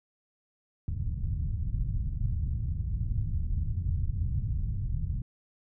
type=low-pass noise; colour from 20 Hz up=white; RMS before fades=-30 dBFS; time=0.88-5.22 s; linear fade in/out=2 ms; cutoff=110 Hz; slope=24 dB/octave; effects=none